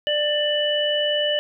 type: harmonic tone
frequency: 593 Hz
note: D5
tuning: 17 cents sharp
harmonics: 1 / 3 / 5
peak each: -22 / -29 / -22 dBFS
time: 0.07-1.39 s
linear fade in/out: 0 ms
effects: none